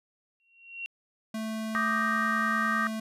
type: tone with exponential growth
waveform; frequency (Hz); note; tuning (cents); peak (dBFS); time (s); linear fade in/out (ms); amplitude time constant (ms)
sine; 2741; F7; -33; -31; 0.4-0.86; 0; 100
type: tone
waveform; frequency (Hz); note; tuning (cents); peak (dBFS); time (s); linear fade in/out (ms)
square; 220; A3; 0; -32; 1.34-3; 5
type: chord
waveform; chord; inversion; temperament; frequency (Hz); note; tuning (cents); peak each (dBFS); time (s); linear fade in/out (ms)
sine; Eb major seventh; third; equal; 1174.7 / 1244.5 / 1568 / 1864.7; D6 / Eb6 / G6 / Bb6; 0 / 0 / 0 / 0; -31; 1.75-2.87; 0
effects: resampled to 32000 Hz